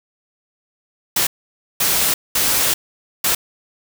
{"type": "noise bursts at uneven times", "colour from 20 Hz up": "white", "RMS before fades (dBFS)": -17, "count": 4, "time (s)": [[1.16, 1.27], [1.8, 2.14], [2.35, 2.74], [3.24, 3.35]], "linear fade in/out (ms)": 5, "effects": []}